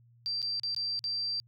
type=tone with dropouts; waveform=sine; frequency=4699 Hz; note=D8; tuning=in tune; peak=-30 dBFS; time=0.26-1.4 s; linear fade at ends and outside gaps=0 ms; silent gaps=0.418-0.427 / 0.597-0.634 / 0.747-0.764 / 0.992-1.041 s; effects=added 118 Hz sine -58 dBFS peak until 1.47 s